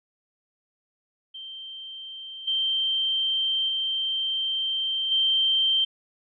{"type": "tone with level steps", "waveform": "sine", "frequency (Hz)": 3136, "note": "G7", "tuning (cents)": 0, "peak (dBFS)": [-36, -22, -24, -19], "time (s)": [1.34, 5.85], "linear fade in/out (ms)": 10, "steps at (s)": [2.47, 3.68, 5.11], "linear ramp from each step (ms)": 10, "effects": []}